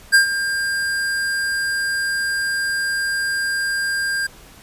square tone with ADSR envelope, 1600 Hz, G6, 35 cents sharp, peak -8 dBFS, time 0.12-4.27 s, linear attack 26 ms, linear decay 110 ms, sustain -12 dB, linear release 8 ms, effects pink hiss -45 dBFS RMS until 4.62 s + resampled to 32000 Hz

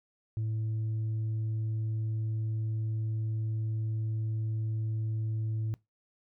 sine tone with tanh clipping, 110 Hz, A2, in tune, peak -30 dBFS, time 0.37-5.74 s, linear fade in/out 0 ms, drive 2 dB, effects noise-tail reverb RT60 0.2 s tail -22 dB re dry

